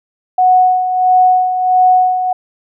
sine tone with tremolo, 737 Hz, F#5, 7 cents flat, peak -5 dBFS, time 0.38-2.33 s, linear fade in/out 5 ms, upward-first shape sine, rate 1.5 Hz, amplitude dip 60%, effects none

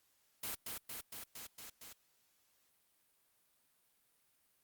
white noise with echo, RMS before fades -41 dBFS, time 0.43-0.55 s, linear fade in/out 5 ms, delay 230 ms, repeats 6, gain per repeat -2 dB, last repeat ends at 1.93 s, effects white hiss -75 dBFS RMS until 4.63 s + Opus 48 kbps

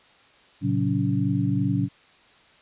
sine tone cluster, 112.7 / 135.5 / 185.2 / 282.6 Hz, A2 / C#3 / F#3 / C#4, +42 / -39 / +2 / +34 cents, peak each -26 dBFS, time 0.61-1.89 s, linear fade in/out 50 ms, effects white hiss -55 dBFS RMS until 2.61 s + resampled to 8000 Hz

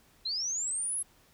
sine linear sweep, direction up, 3951 to 10960 Hz, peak -30 dBFS, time 0.25-1.03 s, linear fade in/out 10 ms, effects pink hiss -63 dBFS RMS until 1.33 s

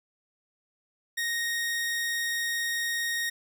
sawtooth tone, 1864.7 Hz, A#6, in tune, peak -24 dBFS, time 1.17-3.3 s, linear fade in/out 10 ms, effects none

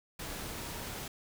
sine tone in noise, 938 Hz, A#5, 11 cents sharp, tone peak -52 dBFS, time 0.57-0.84 s, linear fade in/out 5 ms, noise pink, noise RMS -41 dBFS, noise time 0.19-1.08 s, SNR -14 dB, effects none

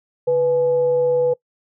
sine tone with frequency modulation, 493.9 Hz, B4, in tune, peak -14 dBFS, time 0.27-1.34 s, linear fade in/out 10 ms, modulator 353 Hz, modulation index 0.22, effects noise-tail reverb RT60 0.1 s tail -22 dB re dry

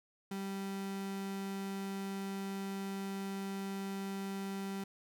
35% pulse tone, 195.4 Hz, G3, 5 cents flat, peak -36 dBFS, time 0.31-4.84 s, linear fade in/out 5 ms, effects none

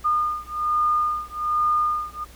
sine beating tone pair, 1217 / 1218.2 Hz, D#6 / D#6, -39 / -37 cents, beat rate 1.2 Hz, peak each -23 dBFS, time 0.04-2.25 s, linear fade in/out 20 ms, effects added 60 Hz sine -45 dBFS peak until 2.35 s + pink hiss -49 dBFS RMS until 2.35 s

